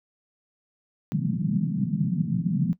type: band-pass noise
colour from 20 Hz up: pink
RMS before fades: -25 dBFS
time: 1.12-2.73 s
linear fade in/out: 0 ms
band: 140 to 220 Hz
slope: 48 dB/octave
effects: noise-tail reverb RT60 0.1 s tail -18 dB re dry